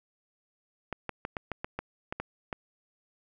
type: clicks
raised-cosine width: 0.5 ms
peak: -18 dBFS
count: 10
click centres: 0.927 / 1.093 / 1.251 / 1.368 / 1.517 / 1.645 / 1.79 / 2.125 / 2.2 / 2.528 s
effects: none